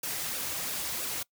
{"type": "noise with flanger", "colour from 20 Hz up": "white", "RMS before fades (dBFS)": -34, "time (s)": [0.03, 1.23], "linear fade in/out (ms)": 5, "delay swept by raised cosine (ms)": [0.95, 4.75], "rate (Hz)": 3, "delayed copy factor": -0.55, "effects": ["noise-tail reverb RT60 0.1 s tail -23 dB re dry"]}